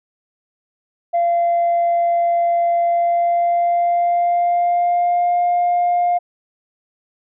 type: tone with pitch glide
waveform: sine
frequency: 688 to 705.3 Hz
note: F5 to F5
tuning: -26 to +17 cents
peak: -12 dBFS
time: 1.13-6.19 s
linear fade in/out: 20 ms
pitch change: +43 cents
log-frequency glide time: 2.83-5.4 s
effects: tanh soft clip ceiling -11 dBFS